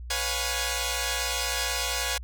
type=chord; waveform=5% pulse; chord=C# dominant seventh; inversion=third; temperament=equal with one note detuned; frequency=493.9 / 554.4 / 712.7 / 830.6 Hz; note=B4 / C#5 / E#5 / G#5; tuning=0 / 0 / +35 / 0 cents; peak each=-21 dBFS; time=0.1-2.18 s; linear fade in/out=5 ms; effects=added 60 Hz sine -36 dBFS peak until 2.23 s